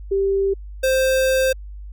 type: tone pair in turn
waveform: sine / square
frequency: 392 / 524.3 Hz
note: G4 / C5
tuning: 0 / +3 cents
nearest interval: perfect fourth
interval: 503 cents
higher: second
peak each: -16 dBFS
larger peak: neither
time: 0.11-0.54 / 0.83-1.53 s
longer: second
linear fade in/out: 10 ms
effects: added 50 Hz sine -32 dBFS peak until 1.92 s